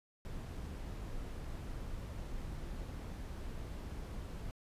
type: noise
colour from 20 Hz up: brown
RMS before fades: -43 dBFS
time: 0.25-4.51 s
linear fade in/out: 0 ms
effects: resampled to 32000 Hz